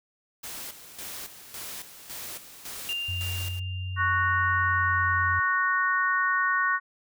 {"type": "noise with tremolo", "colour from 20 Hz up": "white", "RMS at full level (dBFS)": -38, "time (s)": [0.43, 3.6], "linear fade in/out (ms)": 10, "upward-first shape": "square", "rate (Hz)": 1.8, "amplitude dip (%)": 65}
{"type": "tone with exponential decay", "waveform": "sine", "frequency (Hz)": 2794, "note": "F7", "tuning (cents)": 0, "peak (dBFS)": -27, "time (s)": [2.89, 5.56], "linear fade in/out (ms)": 1, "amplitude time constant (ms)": 580}
{"type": "tone with pitch glide", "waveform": "sine", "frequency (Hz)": [92.5, 90.54], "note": ["F#2", "F#2"], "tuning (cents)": [0, -37], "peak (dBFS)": -30, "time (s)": [3.08, 5.4], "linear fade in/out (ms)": 10, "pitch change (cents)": -37, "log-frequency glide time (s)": [4.56, 5.29]}
{"type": "chord", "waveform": "sine", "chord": "F# major", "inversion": "second", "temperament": "just", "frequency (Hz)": [1110, 1480, 1850], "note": ["C#6", "F#6", "A#6"], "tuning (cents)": [2, 0, -14], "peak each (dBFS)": [-26, -26, -27], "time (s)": [3.96, 6.8], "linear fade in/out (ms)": 50}
{"effects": []}